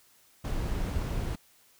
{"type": "noise", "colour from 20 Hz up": "brown", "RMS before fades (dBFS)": -31, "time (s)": [0.44, 1.36], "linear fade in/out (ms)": 10, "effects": ["white hiss -62 dBFS RMS until 1.79 s"]}